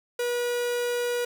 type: tone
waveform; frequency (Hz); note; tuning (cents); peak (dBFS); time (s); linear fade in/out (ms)
45% pulse; 483.9; B4; -35; -25; 0.19-1.25; 5
effects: 9-bit